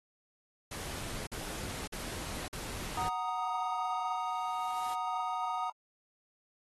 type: noise bursts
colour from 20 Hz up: pink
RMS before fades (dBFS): -41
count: 4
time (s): 0.71-3.088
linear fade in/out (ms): 5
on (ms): 560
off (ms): 46
type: chord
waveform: triangle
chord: D# minor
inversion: first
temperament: equal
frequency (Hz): 740 / 932.3 / 1244.5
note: F#5 / A#5 / D#6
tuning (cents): 0 / 0 / 0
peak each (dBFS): -35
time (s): 2.97-5.7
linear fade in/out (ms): 5
type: noise with exponential growth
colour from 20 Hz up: white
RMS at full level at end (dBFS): -46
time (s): 3.46-4.94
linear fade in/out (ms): 0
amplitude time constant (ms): 320
effects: AAC 32 kbps